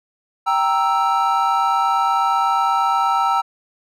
triangle chord, E diminished, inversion first, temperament equal, 784 / 932.3 / 1318.5 Hz, G5 / Bb5 / E6, 0 / 0 / 0 cents, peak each -18 / -18 / -17 dBFS, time 0.46-3.42 s, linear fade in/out 20 ms, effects none

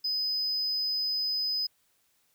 triangle tone, 5020 Hz, D#8, 15 cents sharp, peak -25 dBFS, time 0.04-1.67 s, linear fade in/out 10 ms, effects tanh soft clip ceiling -22 dBFS + white hiss -70 dBFS RMS until 2.34 s

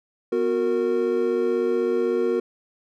triangle tone cluster, 246.8 / 365.3 / 461.4 Hz, B3 / F#4 / A#4, -1 / -22 / -18 cents, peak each -27 / -21 / -21 dBFS, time 0.32-2.4 s, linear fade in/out 5 ms, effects none

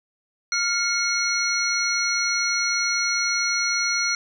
sine tone cluster, 1401 / 2179 / 4245 / 5850 Hz, F6 / C#7 / C8 / F#8, +5 / -30 / +24 / -21 cents, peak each -26 dBFS, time 0.52-4.15 s, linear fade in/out 2 ms, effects 9-bit

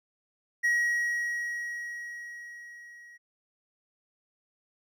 triangle tone with level ramp, 1903 Hz, A#6, 35 cents sharp, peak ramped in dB -20 to -47 dBFS, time 0.63-3.18 s, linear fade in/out 20 ms, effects none

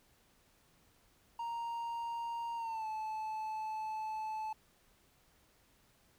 triangle tone with pitch glide, 932.3 to 869.9 Hz, A#5 to A5, 0 to -20 cents, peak -35 dBFS, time 1.39-4.53 s, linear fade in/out 5 ms, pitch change -120 cents, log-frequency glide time 2.56-2.87 s, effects pink hiss -69 dBFS RMS until 6.18 s

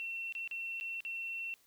sine tone with dropouts, 2709 Hz, E7, 47 cents sharp, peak -37 dBFS, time 0-1.54 s, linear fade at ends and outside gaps 0 ms, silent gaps 0.324-0.351 / 0.476-0.512 / 0.8-0.81 / 1.005-1.05 s, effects white hiss -68 dBFS RMS until 1.66 s

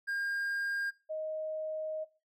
triangle / sine tone pair in turn, 1611 / 625.4 Hz, G6 / D#5, +47 / +9 cents, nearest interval octave + major third, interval 1638 cents, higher first, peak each -30 / -34 dBFS, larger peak first, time 0.07-0.91 / 1.09-2.05 s, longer second, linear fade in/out 20 ms, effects noise-tail reverb RT60 0.3 s tail -18 dB re dry

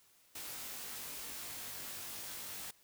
white noise with comb filter, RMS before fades -45 dBFS, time 0.35-2.71 s, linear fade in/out 5 ms, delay 20 ms, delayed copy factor +0.9, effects white hiss -67 dBFS RMS until 2.83 s

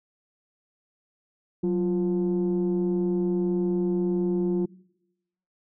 sine tone pair together, 185 / 349.2 Hz, F#3 / F4, 0 / 0 cents, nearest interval major seventh, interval 1100 cents, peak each -23 dBFS, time 1.63-4.66 s, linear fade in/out 10 ms, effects noise-tail reverb RT60 0.9 s tail -24 dB re dry + tanh soft clip ceiling -18 dBFS

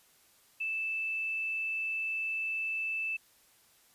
sine tone, 2637 Hz, E7, in tune, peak -31 dBFS, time 0.6-3.17 s, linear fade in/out 10 ms, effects white hiss -64 dBFS RMS until 3.94 s + resampled to 32000 Hz

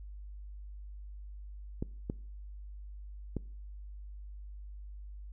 clicks, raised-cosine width 3 ms, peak -21 dBFS, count 3, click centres 1.825 / 2.099 / 3.367 s, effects noise-tail reverb RT60 0.5 s tail -23 dB re dry + added 50 Hz sine -43 dBFS peak until 5.32 s

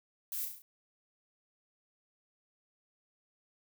violet noise with echo, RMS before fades -38 dBFS, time 0.32-0.45 s, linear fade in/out 2 ms, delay 34 ms, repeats 5, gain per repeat -4 dB, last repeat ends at 0.62 s, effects none

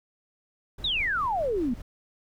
brown noise with tremolo, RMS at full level -38 dBFS, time 0.78-1.82 s, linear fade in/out 5 ms, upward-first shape sine, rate 5 Hz, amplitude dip 45%
sine exponential sweep, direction down, 3951 to 224 Hz, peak -24 dBFS, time 0.84-1.74 s, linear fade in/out 5 ms
effects none

